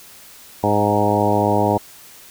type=harmonic tone with a mistuned harmonic; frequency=103.7 Hz; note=G#2; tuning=2 cents flat; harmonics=1 / 2 / 3 / 4 / 5 / 6 / 7 / 8 / 9; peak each=-23 / -23 / -23 / -23 / -23 / -23 / -23 / -23 / -23 dBFS; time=0.63-1.78 s; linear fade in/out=10 ms; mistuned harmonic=7; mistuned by=+20 cents; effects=white hiss -43 dBFS RMS until 2.3 s